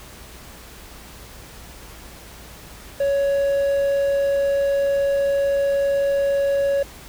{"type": "tone", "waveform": "triangle", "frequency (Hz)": 558, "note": "C#5", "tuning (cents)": 11, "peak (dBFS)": -15, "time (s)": [3, 6.83], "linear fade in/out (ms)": 5, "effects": ["added 58 Hz sine -45 dBFS peak until 7.08 s", "pink hiss -42 dBFS RMS until 7.08 s"]}